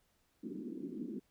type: band-pass noise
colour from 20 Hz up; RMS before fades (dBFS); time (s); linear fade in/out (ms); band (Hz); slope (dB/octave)
pink; -43; 0.43-1.2; 10; 200 to 360; 48
effects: pink hiss -75 dBFS RMS until 1.3 s